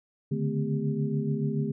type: tone cluster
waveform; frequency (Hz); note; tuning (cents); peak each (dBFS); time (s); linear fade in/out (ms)
sine; 141.5 / 148.5 / 218.1 / 253 / 400.7; C#3 / D3 / A3 / B3 / G4; +36 / +20 / -15 / +42 / +38; -33 / -29 / -31 / -35 / -35; 0.31-1.72; 10
effects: none